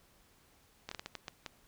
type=slowing click train; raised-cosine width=0.2 ms; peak=-23 dBFS; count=8; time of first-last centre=0.89-1.462 s; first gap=24 ms; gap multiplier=1.4; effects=pink hiss -66 dBFS RMS until 1.67 s